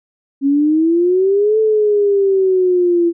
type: exponential two-way sweep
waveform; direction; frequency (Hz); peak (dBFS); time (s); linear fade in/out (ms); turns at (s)
sine; up then down; 272.2 to 440 to 337; -10; 0.41-3.13; 50; 1.59
effects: none